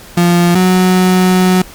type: tone pair in turn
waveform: 35% pulse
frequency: 173.8 / 184.13 Hz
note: F3 / F#3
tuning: -8 / -8 cents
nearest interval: minor second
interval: 100 cents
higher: second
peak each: -5 dBFS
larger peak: neither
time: 0.17-0.55 / 0.55-1.62 s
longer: second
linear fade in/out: 5 ms
effects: pink hiss -35 dBFS RMS until 1.74 s + MP3 96 kbps